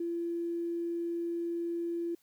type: tone with tanh clipping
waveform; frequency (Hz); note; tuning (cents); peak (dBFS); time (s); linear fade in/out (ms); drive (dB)
triangle; 340.2; F4; -45; -31; 0-2.15; 5; 3
effects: white hiss -70 dBFS RMS until 2.22 s